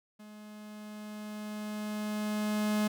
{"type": "tone with level ramp", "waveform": "45% pulse", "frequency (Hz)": 211.4, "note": "G#3", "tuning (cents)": 31, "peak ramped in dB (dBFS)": [-48, -26], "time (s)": [0.19, 2.88], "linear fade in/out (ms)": 10, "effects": []}